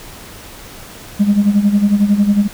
sine tone with tremolo, 204.2 Hz, G#3, 29 cents flat, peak -5 dBFS, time 1.19-2.48 s, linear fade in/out 20 ms, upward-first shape sine, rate 11 Hz, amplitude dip 75%, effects tanh soft clip ceiling -4 dBFS + pink hiss -35 dBFS RMS until 2.53 s

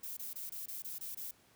violet noise bursts, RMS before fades -43 dBFS, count 8, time 0.03-1.311 s, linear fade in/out 5 ms, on 140 ms, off 23 ms, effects pink hiss -66 dBFS RMS until 1.55 s + high-pass 80 Hz 12 dB/octave

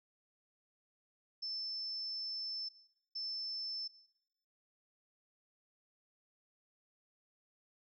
sine tone bursts at uneven times, 5290 Hz, E8, 5 cents sharp, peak -38 dBFS, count 2, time 1.42-2.69 / 3.15-3.88 s, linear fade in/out 10 ms, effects noise-tail reverb RT60 0.9 s tail -19 dB re dry

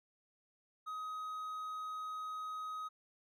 triangle tone, 1260 Hz, D#6, 21 cents sharp, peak -38 dBFS, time 0.86-2.89 s, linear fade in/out 20 ms, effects none

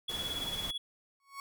triangle tone with tremolo, 3373 Hz, G#7, 26 cents sharp, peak -31 dBFS, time 0.08-0.78 s, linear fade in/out 5 ms, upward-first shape sine, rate 18 Hz, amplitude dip 65%
pink noise, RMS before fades -42 dBFS, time 0.09-0.71 s, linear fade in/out 5 ms
35% pulse tone with exponential growth, 1108.7 Hz, C#6, in tune, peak -36 dBFS, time 1.2-1.4 s, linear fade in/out 1 ms, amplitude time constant 43 ms
effects none

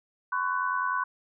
sine tone cluster, 1016 / 1106 / 1497 Hz, B5 / C#6 / F#6, +49 / -4 / +20 cents, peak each -30 dBFS, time 0.32-1.04 s, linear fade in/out 5 ms, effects none

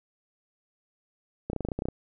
clicks, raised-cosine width 2 ms, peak -17 dBFS, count 11, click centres 1.5 / 1.532 / 1.563 / 1.607 / 1.65 / 1.687 / 1.718 / 1.79 / 1.821 / 1.855 / 1.886 s, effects none

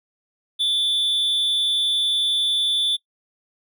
triangle tone with amplitude modulation, 3500 Hz, A7, 10 cents flat, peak -14 dBFS, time 0.59-2.97 s, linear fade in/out 20 ms, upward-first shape sine, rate 249 Hz, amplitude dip 50%, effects noise-tail reverb RT60 0.1 s tail -21 dB re dry

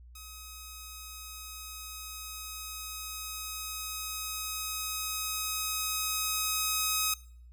5% pulse tone with level ramp, 1267 Hz, D#6, 31 cents sharp, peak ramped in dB -34 to -15 dBFS, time 0.15-7.14 s, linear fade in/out 5 ms, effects noise-tail reverb RT60 0.6 s tail -22 dB re dry + added 60 Hz sine -49 dBFS peak until 7.52 s

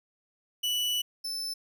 40% pulse tone pair in turn, 2960 / 5274 Hz, F#7 / E8, 0 / 0 cents, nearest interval minor seventh, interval 1000 cents, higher second, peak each -26 / -31 dBFS, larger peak first, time 0.63-1.02 / 1.24-1.54 s, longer first, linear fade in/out 10 ms, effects none

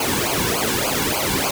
pink noise with flanger, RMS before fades -21 dBFS, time 0-1.51 s, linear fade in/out 5 ms, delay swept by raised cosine 0.53 to 1.63 ms, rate 3.4 Hz, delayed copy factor -1, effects none

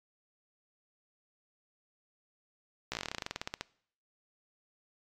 slowing click train, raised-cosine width 0.2 ms, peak -17 dBFS, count 20, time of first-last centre 2.92-3.61 s, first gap 15 ms, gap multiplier 1.09, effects noise-tail reverb RT60 0.6 s tail -22 dB re dry + MP3 96 kbps

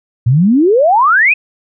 sine exponential sweep, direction up, 111.9 to 2603 Hz, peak -6 dBFS, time 0.26-1.34 s, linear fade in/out 10 ms, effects none

